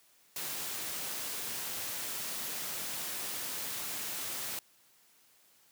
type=noise; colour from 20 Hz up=white; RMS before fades=-38 dBFS; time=0.36-4.59 s; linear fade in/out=2 ms; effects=white hiss -65 dBFS RMS until 5.71 s + high-pass 100 Hz 12 dB/octave